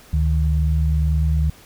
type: tone pair together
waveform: sine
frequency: 73.03 / 155.1 Hz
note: D2 / D#3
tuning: -9 / -5 cents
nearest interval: octave + minor second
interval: 1304 cents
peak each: -16 / -22 dBFS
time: 0.13-1.5 s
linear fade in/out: 5 ms
effects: pink hiss -47 dBFS RMS until 1.65 s